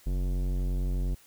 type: tone with tanh clipping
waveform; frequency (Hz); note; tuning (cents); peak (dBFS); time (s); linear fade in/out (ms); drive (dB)
sine; 45.71; F#1; -20; -28; 0.06-1.15; 10; 17
effects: white hiss -58 dBFS RMS until 1.26 s